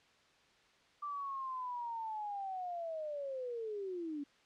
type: linear sweep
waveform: sine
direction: down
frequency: 1178 to 278.5 Hz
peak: -38 dBFS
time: 1.02-4.24 s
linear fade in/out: 10 ms
effects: white hiss -67 dBFS RMS until 4.45 s + low-pass 4000 Hz 12 dB/octave